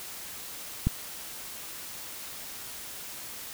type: click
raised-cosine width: 5 ms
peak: -11 dBFS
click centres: 0.87 s
effects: white hiss -41 dBFS RMS until 3.53 s